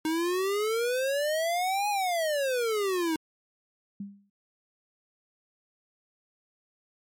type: exponential two-way sweep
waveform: square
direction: up then down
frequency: 311.1 to 839 to 311.1 Hz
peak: -26 dBFS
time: 0.05-3.16 s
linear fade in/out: 2 ms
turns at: 1.89 s
type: tone with exponential decay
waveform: sine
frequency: 200.2 Hz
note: G3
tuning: 37 cents sharp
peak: -31 dBFS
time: 4-4.3 s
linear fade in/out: 5 ms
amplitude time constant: 65 ms
effects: MP3 64 kbps